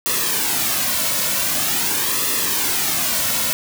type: noise with flanger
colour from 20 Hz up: white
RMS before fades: -20 dBFS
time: 0.06-3.53 s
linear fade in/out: 0 ms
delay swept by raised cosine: 1.3 to 2.5 ms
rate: 0.45 Hz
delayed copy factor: -0.6
effects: none